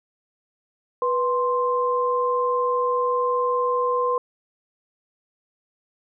sine tone pair together, 491.5 / 1046.5 Hz, B4 / C6, -8 / 0 cents, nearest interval octave + minor second, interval 1308 cents, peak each -22 dBFS, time 1.02-4.18 s, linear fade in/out 2 ms, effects none

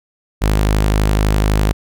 sawtooth tone, 51.91 Hz, G#1, in tune, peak -8 dBFS, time 0.41-1.73 s, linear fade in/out 20 ms, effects none

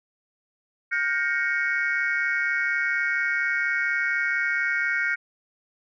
sine chord, G half-diminished seventh, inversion third, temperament equal with one note detuned, 1423.8 / 1568 / 1864.7 / 2217 Hz, F6 / G6 / Bb6 / Db7, +33 / 0 / 0 / 0 cents, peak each -27 dBFS, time 0.91-5.16 s, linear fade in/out 20 ms, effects tanh soft clip ceiling -14 dBFS

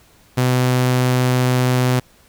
sawtooth tone, 126.4 Hz, B2, 41 cents sharp, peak -10 dBFS, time 0.37-2 s, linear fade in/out 10 ms, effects pink hiss -52 dBFS RMS until 2.28 s

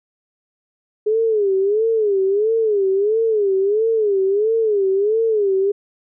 sine tone with vibrato, 416.5 Hz, G#4, 5 cents sharp, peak -14 dBFS, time 1.06-5.72 s, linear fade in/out 10 ms, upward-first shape sine, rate 1.5 Hz, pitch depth 150 cents each way, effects none

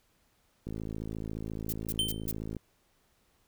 click train, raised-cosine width 3 ms, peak -25 dBFS, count 104, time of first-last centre 0.67-2.567 s, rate 54.3 Hz
violet noise bursts, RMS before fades -34 dBFS, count 4, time 1.69-2.314 s, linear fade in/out 2 ms, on 36 ms, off 160 ms
square tone with exponential decay, 3100 Hz, G7, 20 cents flat, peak -24 dBFS, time 1.99-2.26 s, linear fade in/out 1 ms, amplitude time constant 58 ms
effects pink hiss -70 dBFS RMS until 3.47 s

